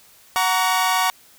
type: chord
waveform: sawtooth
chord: F# major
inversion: none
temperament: equal with one note detuned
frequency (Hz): 740 / 932.3 / 1130.1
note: F#5 / A#5 / C#6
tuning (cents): 0 / 0 / +33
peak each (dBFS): -18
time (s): 0.36-1.1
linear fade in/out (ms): 0
effects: white hiss -51 dBFS RMS until 1.38 s